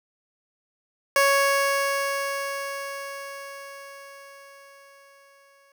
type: tone with exponential decay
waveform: 15% pulse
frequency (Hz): 555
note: C#5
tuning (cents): +2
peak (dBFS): -10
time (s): 1.16-5.72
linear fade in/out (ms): 2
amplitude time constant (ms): 990
effects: none